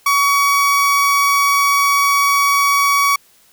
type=tone; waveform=30% pulse; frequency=1129 Hz; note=C#6; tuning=31 cents sharp; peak=-9 dBFS; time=0.06-3.16 s; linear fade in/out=5 ms; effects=white hiss -52 dBFS RMS until 3.52 s